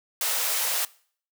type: high-pass noise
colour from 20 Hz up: white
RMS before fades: -26 dBFS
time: 0.21-0.85 s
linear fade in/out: 2 ms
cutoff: 460 Hz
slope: 96 dB/octave
effects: noise-tail reverb RT60 0.5 s tail -21 dB re dry